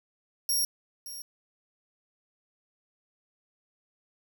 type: tone with echo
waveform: 15% pulse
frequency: 5588 Hz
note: F8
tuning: in tune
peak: -19 dBFS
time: 0.49-0.65 s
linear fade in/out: 2 ms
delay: 570 ms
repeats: 1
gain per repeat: -14 dB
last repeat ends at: 1.22 s
effects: 10-bit